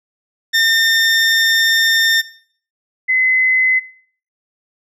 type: tone pair in turn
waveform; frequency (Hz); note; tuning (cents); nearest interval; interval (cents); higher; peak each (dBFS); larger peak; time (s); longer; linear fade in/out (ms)
20% pulse / sine; 1811 / 2037; A6 / C7; +49 / -47; major second; 204; second; -6 / -11; first; 0.53-2.22 / 3.08-3.8; first; 20
effects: noise-tail reverb RT60 0.5 s tail -17 dB re dry + low-pass 10000 Hz 12 dB/octave